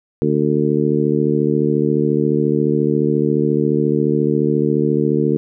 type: harmonic tone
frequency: 74.3 Hz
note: D2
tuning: 21 cents sharp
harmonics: 2 / 3 / 4 / 5 / 6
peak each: -20 / -20 / -20 / -20 / -20 dBFS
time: 0.22-5.37 s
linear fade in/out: 0 ms
effects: none